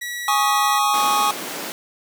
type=tone; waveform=sawtooth; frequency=1934 Hz; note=B6; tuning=37 cents flat; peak=-23 dBFS; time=0.01-0.79 s; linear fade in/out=10 ms
type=chord; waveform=square; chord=Ab suspended fourth; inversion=none; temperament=equal; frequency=830.6 / 1108.7 / 1244.5 Hz; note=Ab5 / Db6 / Eb6; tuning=0 / 0 / 0 cents; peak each=-21 / -21 / -23 dBFS; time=0.28-1.31 s; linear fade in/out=2 ms
type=high-pass noise; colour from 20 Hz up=pink; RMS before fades=-30 dBFS; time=0.94-1.72 s; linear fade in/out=0 ms; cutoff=220 Hz; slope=24 dB/octave
effects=none